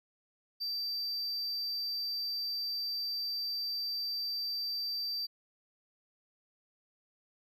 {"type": "tone", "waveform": "triangle", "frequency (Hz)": 4668, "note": "D8", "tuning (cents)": -11, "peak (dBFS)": -32, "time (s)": [0.6, 5.27], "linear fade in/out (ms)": 20, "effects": []}